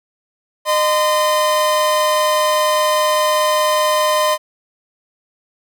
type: tone pair together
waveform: 45% pulse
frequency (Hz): 611.8 / 1028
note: D#5 / C6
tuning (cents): -29 / -31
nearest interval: major sixth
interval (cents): 898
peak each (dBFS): -16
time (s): 0.65-4.38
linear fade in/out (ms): 50
effects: none